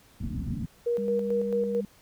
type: low-pass noise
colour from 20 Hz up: white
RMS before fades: -32 dBFS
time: 0.2-0.66 s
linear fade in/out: 10 ms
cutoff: 250 Hz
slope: 48 dB/octave
type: tone with tremolo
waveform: sine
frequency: 475.1 Hz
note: A#4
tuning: 33 cents sharp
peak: -23 dBFS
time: 0.86-1.81 s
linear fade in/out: 10 ms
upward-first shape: square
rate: 4.5 Hz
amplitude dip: 45%
type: tone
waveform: sine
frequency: 200.1 Hz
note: G3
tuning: 36 cents sharp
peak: -31 dBFS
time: 0.98-1.85 s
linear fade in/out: 2 ms
effects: pink hiss -58 dBFS RMS until 2.01 s